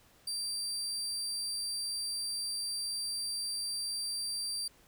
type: tone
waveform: 30% pulse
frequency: 4699 Hz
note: D8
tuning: in tune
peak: -31 dBFS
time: 0.27-4.68 s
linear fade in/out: 5 ms
effects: pink hiss -63 dBFS RMS until 4.87 s